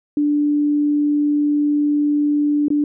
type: tone with dropouts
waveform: sine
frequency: 293.7 Hz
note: D4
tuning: in tune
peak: -14 dBFS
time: 0.17-2.84 s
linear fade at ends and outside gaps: 2 ms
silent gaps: 2.683-2.703 s
effects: none